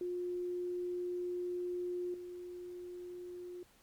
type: tone with level steps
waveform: sine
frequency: 356.3 Hz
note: F4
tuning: 35 cents sharp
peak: -35 / -43 dBFS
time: 0.01-3.63 s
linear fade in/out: 2 ms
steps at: 2.14 s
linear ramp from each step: 2 ms
effects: pink hiss -66 dBFS RMS until 3.82 s + MP3 96 kbps